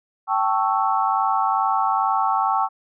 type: chord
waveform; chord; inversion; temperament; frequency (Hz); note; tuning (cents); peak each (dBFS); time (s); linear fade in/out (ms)
sine; A dominant seventh; third; equal with one note detuned; 777.7 / 880 / 1108.7 / 1318.5; G5 / A5 / C#6 / E6; -14 / 0 / 0 / 0; -22 / -23 / -23 / -25; 0.27-2.69; 50
effects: none